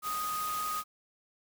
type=tone in noise; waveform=sine; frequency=1244.5 Hz; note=D#6; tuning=in tune; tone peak=-32 dBFS; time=0.02-0.84 s; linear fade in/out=50 ms; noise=white; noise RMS=-40 dBFS; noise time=0.02-0.84 s; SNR=+5 dB; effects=none